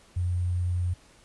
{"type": "tone with sample-and-hold", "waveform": "sine", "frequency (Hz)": 89, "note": "F2", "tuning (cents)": 33, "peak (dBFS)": -24, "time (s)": [0.16, 0.94], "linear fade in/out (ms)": 10, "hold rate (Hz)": 8820, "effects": ["pink hiss -57 dBFS RMS until 1.24 s", "resampled to 24000 Hz"]}